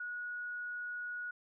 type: tone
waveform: sine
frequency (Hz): 1457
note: F#6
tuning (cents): -27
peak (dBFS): -38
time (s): 0-1.31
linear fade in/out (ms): 5
effects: none